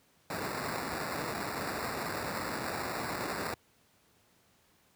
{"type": "noise with sample-and-hold", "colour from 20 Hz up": "blue", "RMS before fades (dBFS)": -36, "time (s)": [0.3, 3.54], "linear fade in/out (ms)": 2, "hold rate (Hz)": 3150, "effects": ["pink hiss -67 dBFS RMS until 4.95 s", "high-pass 80 Hz 12 dB/octave"]}